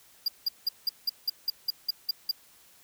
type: tone bursts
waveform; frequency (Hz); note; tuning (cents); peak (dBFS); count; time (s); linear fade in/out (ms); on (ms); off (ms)
square; 4816; D8; +43; -24; 11; 0.26-2.313; 5; 23; 180
effects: white hiss -58 dBFS RMS until 2.83 s